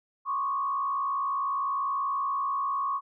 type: tone with frequency modulation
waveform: sine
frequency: 1108.7 Hz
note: C#6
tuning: in tune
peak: -26 dBFS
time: 0.25-3.01 s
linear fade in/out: 50 ms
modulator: 60.4 Hz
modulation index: 0.86
effects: none